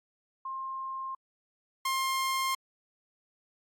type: tone pair in turn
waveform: sine / sawtooth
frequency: 1061 / 1061 Hz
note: C6 / C6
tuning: +24 / +24 cents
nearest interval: unison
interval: 0 cents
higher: neither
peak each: -34 / -24 dBFS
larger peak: second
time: 0.45-1.15 / 1.85-2.55 s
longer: neither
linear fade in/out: 5 ms
effects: AAC 64 kbps